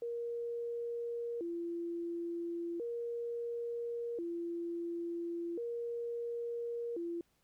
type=tone with vibrato; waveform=sine; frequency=400.6 Hz; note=G4; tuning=38 cents sharp; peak=-36 dBFS; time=0.02-7.21 s; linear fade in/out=2 ms; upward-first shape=square; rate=0.36 Hz; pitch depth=280 cents each way; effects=pink hiss -75 dBFS RMS until 7.43 s